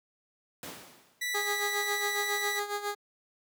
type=noise with exponential decay; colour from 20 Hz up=pink; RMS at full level=-38 dBFS; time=0.63-1.37 s; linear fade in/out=1 ms; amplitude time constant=160 ms
type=tone; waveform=sawtooth; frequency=1967 Hz; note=B6; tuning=7 cents flat; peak=-27 dBFS; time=1.21-2.6 s; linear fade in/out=10 ms
type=tone with tremolo; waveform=15% pulse; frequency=410.6 Hz; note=G#4; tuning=20 cents flat; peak=-23 dBFS; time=1.34-2.95 s; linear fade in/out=10 ms; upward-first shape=sine; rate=7.3 Hz; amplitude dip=70%
effects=high-pass 200 Hz 12 dB/octave